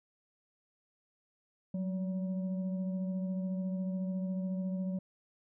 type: tone with frequency modulation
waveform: sine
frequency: 185 Hz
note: F#3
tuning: in tune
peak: -32 dBFS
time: 1.74-4.99 s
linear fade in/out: 5 ms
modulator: 384 Hz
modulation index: 0.42
effects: none